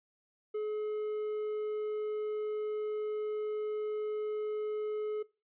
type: tone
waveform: triangle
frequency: 425.5 Hz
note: G#4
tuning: 42 cents sharp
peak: -30 dBFS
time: 0.54-5.23 s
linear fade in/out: 10 ms
effects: noise-tail reverb RT60 0.3 s tail -21 dB re dry + resampled to 8000 Hz